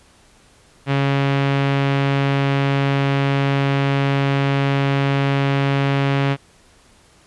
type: tone with low-pass filter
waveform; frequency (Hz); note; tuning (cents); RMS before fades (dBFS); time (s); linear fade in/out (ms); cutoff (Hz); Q
sawtooth; 138.59; C#3; 0; -18; 0.86-6.37; 50; 2800; 1.5
effects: pink hiss -52 dBFS RMS until 7.26 s + resampled to 24000 Hz